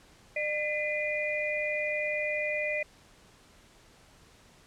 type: tone cluster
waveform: sine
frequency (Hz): 602 / 2018 / 2428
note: D5 / B6 / D#7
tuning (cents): +43 / +37 / -43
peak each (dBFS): -32 / -33 / -33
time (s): 0.36-2.83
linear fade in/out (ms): 5
effects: pink hiss -58 dBFS RMS until 4.66 s + low-pass 9000 Hz 12 dB/octave